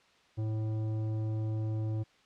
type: tone with tanh clipping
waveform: sine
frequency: 109.2 Hz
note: A2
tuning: 13 cents flat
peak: -32 dBFS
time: 0.37-2.04 s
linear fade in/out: 20 ms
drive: 12 dB
effects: white hiss -64 dBFS RMS until 2.25 s + low-pass 4000 Hz 12 dB/octave